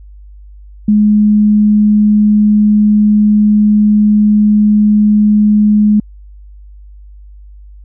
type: tone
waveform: sine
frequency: 210 Hz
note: G#3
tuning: 19 cents sharp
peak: -5 dBFS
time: 0.88-6 s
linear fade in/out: 5 ms
effects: added 50 Hz sine -32 dBFS peak until 7.84 s